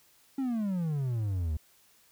triangle exponential sweep, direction down, 277.2 to 73.42 Hz, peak -26 dBFS, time 0.38-1.57 s, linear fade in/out 5 ms, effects white hiss -63 dBFS RMS until 2.11 s

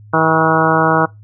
harmonic tone with a mistuned harmonic, 160.6 Hz, E3, 45 cents flat, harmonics 1 / 2 / 3 / 4 / 5 / 6 / 7 / 8 / 9, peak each -19 / -19 / -19 / -19 / -19 / -19 / -19 / -19 / -19 dBFS, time 0.13-1.06 s, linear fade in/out 10 ms, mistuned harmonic 7, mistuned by -24 cents, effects noise-tail reverb RT60 0.2 s tail -23 dB re dry + added 105 Hz sine -37 dBFS peak until 1.23 s

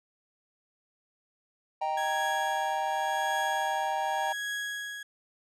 triangle chord, Eb major, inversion none, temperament equal, 622.3 / 784 / 932.3 Hz, Eb5 / G5 / Bb5, 0 / 0 / 0 cents, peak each -34 / -28 / -31 dBFS, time 1.81-4.33 s, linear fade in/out 10 ms
35% pulse tone with tremolo, 1661.2 Hz, G#6, in tune, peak -29 dBFS, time 1.97-5.03 s, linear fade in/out 5 ms, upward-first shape triangle, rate 0.88 Hz, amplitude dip 70%
effects low-pass 10000 Hz 12 dB/octave

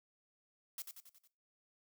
blue noise with echo, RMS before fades -43 dBFS, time 0.78-0.82 s, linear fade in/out 2 ms, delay 91 ms, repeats 5, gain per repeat -5 dB, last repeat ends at 1.275 s, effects noise-tail reverb RT60 0.3 s tail -18 dB re dry

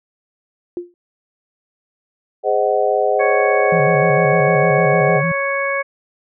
sine tone with exponential decay, 350.6 Hz, F4, 7 cents sharp, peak -18 dBFS, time 0.77-0.94 s, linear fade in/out 1 ms, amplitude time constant 36 ms
sine chord, Ab dominant seventh, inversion none, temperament just, 415.3 / 519.1 / 623 / 747.5 Hz, Ab4 / C5 / Eb5 / Gb5, 0 / -14 / +2 / +17 cents, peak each -19 dBFS, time 2.43-5.22 s, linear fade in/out 50 ms
harmonic tone, 554.4 Hz, C#5, in tune, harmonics 1 / 2 / 3 / 4, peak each -21 / -24 / -24 / -22 dBFS, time 3.19-5.83 s, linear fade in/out 20 ms
sine tone with vibrato, 155.5 Hz, D#3, 1 cent flat, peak -18 dBFS, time 3.72-5.32 s, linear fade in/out 5 ms, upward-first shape square, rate 6.6 Hz, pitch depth 130 cents each way
effects none

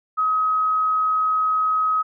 sine tone, 1269 Hz, D#6, 34 cents sharp, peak -17 dBFS, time 0.17-2.03 s, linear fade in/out 20 ms, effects none

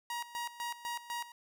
sawtooth tone with tremolo, 950 Hz, A#5, 33 cents sharp, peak -32 dBFS, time 0.1-1.32 s, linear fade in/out 2 ms, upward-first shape square, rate 4 Hz, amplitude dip 80%, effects none

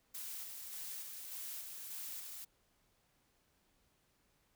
blue noise with tremolo, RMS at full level -45 dBFS, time 0.14-2.45 s, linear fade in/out 10 ms, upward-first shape square, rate 1.7 Hz, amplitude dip 30%, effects pink hiss -75 dBFS RMS until 4.55 s

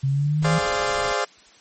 sine exponential sweep, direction up, 133.4 to 164.81 Hz, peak -18 dBFS, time 0.03-0.59 s, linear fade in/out 10 ms
pink noise, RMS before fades -36 dBFS, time 0.42-1.13 s, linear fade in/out 5 ms
20% pulse chord, D half-diminished seventh, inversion second, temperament equal with one note detuned, 415.3 / 523.3 / 587.3 / 692.8 Hz, Ab4 / C5 / D5 / F5, 0 / 0 / 0 / -14 cents, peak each -22 dBFS, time 0.44-1.25 s, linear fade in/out 10 ms
effects white hiss -51 dBFS RMS until 1.6 s + MP3 32 kbps

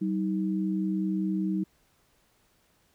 sine tone pair together, 191.1 / 315.8 Hz, G3 / D#4, -44 / +26 cents, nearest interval major sixth, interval 870 cents, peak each -27 / -30 dBFS, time 0.01-1.64 s, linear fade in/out 10 ms, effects pink hiss -67 dBFS RMS until 2.94 s

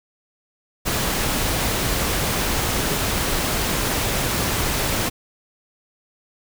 pink noise, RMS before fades -22 dBFS, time 0.85-5.1 s, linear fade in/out 20 ms, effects none

